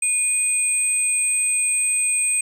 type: tone pair together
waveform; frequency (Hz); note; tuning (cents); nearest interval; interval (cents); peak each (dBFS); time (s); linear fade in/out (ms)
sine; 2462 / 8266; D#7 / C9; -19 / -22; octave + major sixth; 2097; -24 / -17; 0.02-2.41; 5
effects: tanh soft clip ceiling -13 dBFS + 9-bit